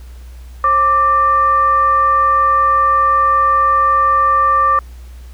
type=tone with frequency modulation; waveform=sine; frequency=1174.7 Hz; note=D6; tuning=in tune; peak=-9 dBFS; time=0.64-4.79 s; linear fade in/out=2 ms; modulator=638 Hz; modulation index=0.37; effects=added 61 Hz sine -31 dBFS peak until 5.33 s + pink hiss -48 dBFS RMS until 5.33 s